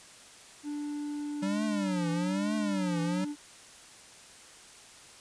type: tone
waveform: triangle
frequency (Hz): 293.4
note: D4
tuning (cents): -2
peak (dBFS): -31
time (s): 0.63-3.36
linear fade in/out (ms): 50
type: tone with vibrato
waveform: square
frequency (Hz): 190.2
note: F#3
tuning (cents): +48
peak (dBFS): -30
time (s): 1.42-3.25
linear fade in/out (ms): 10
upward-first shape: triangle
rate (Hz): 1.1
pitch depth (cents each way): 240
effects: white hiss -52 dBFS RMS until 5.2 s + resampled to 22050 Hz